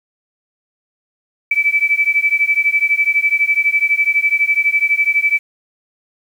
sine beating tone pair, 2303 / 2315 Hz, D7 / D7, -34 / -25 cents, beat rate 12 Hz, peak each -15 dBFS, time 1.51-5.39 s, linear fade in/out 5 ms, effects 7-bit

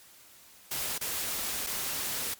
white noise with dropouts, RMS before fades -33 dBFS, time 0.71-2.34 s, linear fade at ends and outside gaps 5 ms, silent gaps 0.981-1.01 / 1.665-1.669 s, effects white hiss -55 dBFS RMS until 2.39 s + MP3 96 kbps

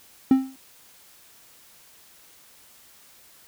triangle tone with exponential decay, 264.6 Hz, C4, 20 cents sharp, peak -8 dBFS, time 0.31-0.56 s, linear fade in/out 2 ms, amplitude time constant 54 ms, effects white hiss -53 dBFS RMS until 3.47 s

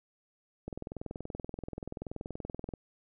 click train, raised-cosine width 2 ms, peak -25 dBFS, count 44, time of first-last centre 0.68-2.737 s, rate 20.9 Hz, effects none

